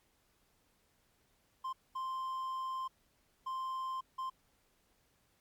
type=tone bursts at uneven times; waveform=triangle; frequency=1046.5 Hz; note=C6; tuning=in tune; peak=-34 dBFS; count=4; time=1.64-1.73 / 1.95-2.88 / 3.46-4.01 / 4.18-4.3 s; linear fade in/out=10 ms; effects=pink hiss -73 dBFS RMS until 5.4 s + MP3 96 kbps